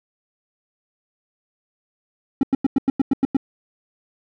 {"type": "tone bursts", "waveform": "triangle", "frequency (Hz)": 269.8, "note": "C#4", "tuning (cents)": -47, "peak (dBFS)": -11, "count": 9, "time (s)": [2.41, 3.368], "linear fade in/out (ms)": 2, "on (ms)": 22, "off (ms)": 95, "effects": []}